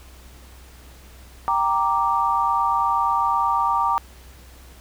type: chord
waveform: sine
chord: G minor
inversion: none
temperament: equal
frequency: 784 / 932.3 / 1174.7 Hz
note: G5 / Bb5 / D6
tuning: 0 / 0 / 0 cents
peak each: -25 / -21 / -21 dBFS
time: 1.48-3.98 s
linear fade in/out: 0 ms
effects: added 63 Hz sine -44 dBFS peak until 4.8 s + pink hiss -49 dBFS RMS until 4.8 s